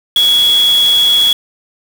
sine tone in noise, 3353 Hz, G#7, 16 cents sharp, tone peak -7 dBFS, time 0.16-1.33 s, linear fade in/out 2 ms, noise white, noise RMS -23 dBFS, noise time 0.16-1.33 s, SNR +13 dB, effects none

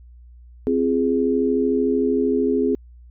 sine chord, F minor, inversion second, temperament equal with one note detuned, 261.6 / 342 / 415.3 Hz, C4 / F4 / Ab4, 0 / -36 / 0 cents, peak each -20 / -25 / -20 dBFS, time 0.67-2.75 s, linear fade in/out 0 ms, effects added 60 Hz sine -42 dBFS peak until 3.1 s

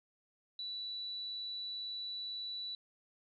sine tone, 3951 Hz, B7, in tune, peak -39 dBFS, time 0.59-2.75 s, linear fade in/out 2 ms, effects none

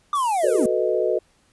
triangle linear sweep, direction down, 1200 to 208.8 Hz, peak -17 dBFS, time 0.13-0.66 s, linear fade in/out 2 ms
pink high-pass noise, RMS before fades -34 dBFS, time 0.15-0.66 s, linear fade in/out 2 ms, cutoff 7700 Hz, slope 24 dB/octave
sine chord, B dominant seventh, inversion second, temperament equal with one note detuned, 368.5 / 440 / 493.9 / 622.3 Hz, F#4 / A4 / B4 / D#5, -7 / 0 / 0 / 0 cents, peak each -24 dBFS, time 0.43-1.19 s, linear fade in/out 10 ms
effects pink hiss -61 dBFS RMS until 1.52 s + resampled to 24000 Hz

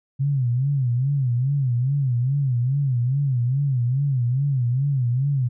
sine tone with vibrato, 130.81 Hz, C3, in tune, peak -18 dBFS, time 0.19-5.49 s, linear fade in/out 20 ms, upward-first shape sine, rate 2.4 Hz, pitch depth 160 cents each way, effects none

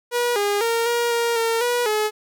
sawtooth tone with pitch steps, 482.8 / 408.2 / 461.8 / 473.9 / 468.7 / 456.7 / 484.8 / 426.7 Hz, B4 / G#4 / A#4 / A#4 / A#4 / A#4 / B4 / G#4, -39 / -30 / -16 / +28 / +9 / -36 / -32 / +47 cents, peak -15 dBFS, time 0.11-2.11 s, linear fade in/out 50 ms, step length 250 ms, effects none

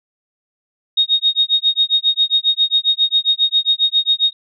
sine tone with tremolo, 3729 Hz, A#7, in tune, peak -9 dBFS, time 0.97-4.33 s, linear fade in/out 5 ms, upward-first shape sine, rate 7.4 Hz, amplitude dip 100%, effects none

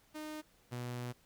sawtooth tone pair in turn, 306.9 / 122.32 Hz, D#4 / B2, -24 / -16 cents, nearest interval octave + major third, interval 1592 cents, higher first, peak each -38 / -35 dBFS, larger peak second, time 0.14-0.42 / 0.71-1.13 s, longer second, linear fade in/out 20 ms, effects pink hiss -68 dBFS RMS until 1.25 s

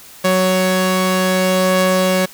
sawtooth tone pair together, 185.88 / 557 Hz, F#3 / C#5, +8 / +8 cents, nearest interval octave + perfect fifth, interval 1900 cents, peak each -12 dBFS, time 0.24-2.26 s, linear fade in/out 10 ms, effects white hiss -40 dBFS RMS until 2.33 s

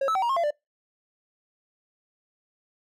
triangle tone with pitch steps, 546 / 1306 / 765 / 945 / 1074 / 680 / 591 Hz, C#5 / E6 / G5 / A#5 / C6 / F5 / D5, -26 / -17 / -42 / +23 / +45 / -46 / +11 cents, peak -20 dBFS, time 0.01-0.507 s, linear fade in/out 5 ms, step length 71 ms, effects noise-tail reverb RT60 0.2 s tail -25 dB re dry

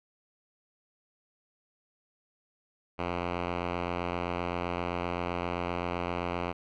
5% pulse tone with low-pass filter, 87.7 Hz, F2, 8 cents sharp, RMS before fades -33 dBFS, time 2.98-6.53 s, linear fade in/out 20 ms, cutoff 2300 Hz, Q 1.3, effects none

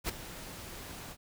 pink noise with ADSR envelope, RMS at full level -31 dBFS, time 0.04-1.17 s, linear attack 50 ms, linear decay 9 ms, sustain -14 dB, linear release 59 ms, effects none

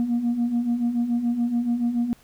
sine beating tone pair, 233.1 / 240.1 Hz, A#3 / B3, 0 / -49 cents, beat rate 7 Hz, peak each -26 / -20 dBFS, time 0-2.13 s, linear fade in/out 0 ms, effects tanh soft clip ceiling -17 dBFS + pink hiss -56 dBFS RMS until 2.23 s

